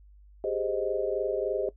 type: chord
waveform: sine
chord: Ab major seventh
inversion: third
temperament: equal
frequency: 392 / 415.3 / 523.3 / 622.3 Hz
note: G4 / Ab4 / C5 / Eb5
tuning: 0 / 0 / 0 / 0 cents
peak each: -32 dBFS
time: 0.44-1.69 s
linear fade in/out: 2 ms
effects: noise-tail reverb RT60 0.1 s tail -17 dB re dry + added 50 Hz sine -51 dBFS peak until 1.76 s